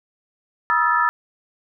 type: tone cluster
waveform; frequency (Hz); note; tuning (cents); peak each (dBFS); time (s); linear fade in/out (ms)
sine; 962 / 1262 / 1339 / 1745; B5 / D#6 / E6 / A6; -46 / +24 / +27 / -15; -21; 0.7-1.09; 0
effects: none